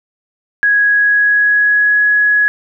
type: tone with pitch glide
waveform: sine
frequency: 1661.2 to 1679.5 Hz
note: G#6 to G#6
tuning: 0 to +19 cents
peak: -8 dBFS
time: 0.63-2.48 s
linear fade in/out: 0 ms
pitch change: +19 cents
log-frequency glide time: 0.83-2.03 s
effects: none